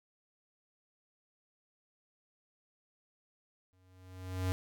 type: tone with exponential growth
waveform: square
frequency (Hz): 92.5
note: F#2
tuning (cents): 0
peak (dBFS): -29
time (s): 3.73-4.52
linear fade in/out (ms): 0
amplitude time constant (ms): 170
effects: none